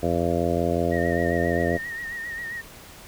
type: harmonic tone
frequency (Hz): 85.4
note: F2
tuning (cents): -38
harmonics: 1 / 2 / 3 / 4 / 5 / 6 / 7 / 8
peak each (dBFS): -29 / -29 / -29 / -29 / -29 / -29 / -29 / -29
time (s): 0.02-1.78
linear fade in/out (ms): 20
type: tone with vibrato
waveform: sine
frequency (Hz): 1864.7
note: A#6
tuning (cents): 0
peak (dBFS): -30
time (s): 0.91-2.62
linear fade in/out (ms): 20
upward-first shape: sine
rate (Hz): 7.5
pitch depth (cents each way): 48
effects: pink hiss -45 dBFS RMS until 3.07 s